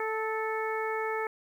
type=harmonic tone with a mistuned harmonic; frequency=440 Hz; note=A4; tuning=in tune; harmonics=1 / 2 / 3 / 4 / 5; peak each=-32 / -35 / -37 / -38 / -39 dBFS; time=0-1.27 s; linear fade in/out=2 ms; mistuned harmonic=3; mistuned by=-19 cents; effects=10-bit